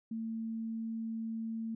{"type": "tone", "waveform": "sine", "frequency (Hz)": 224.9, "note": "A3", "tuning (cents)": 38, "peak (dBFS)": -35, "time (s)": [0.11, 1.75], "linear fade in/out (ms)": 5, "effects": []}